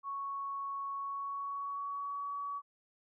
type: tone with pitch glide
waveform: sine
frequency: 1108.7 to 1134 Hz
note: C#6 to C#6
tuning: 0 to +39 cents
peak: -36 dBFS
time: 0.03-2.62 s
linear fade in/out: 50 ms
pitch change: +39 cents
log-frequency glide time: 0.94-2.33 s
effects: none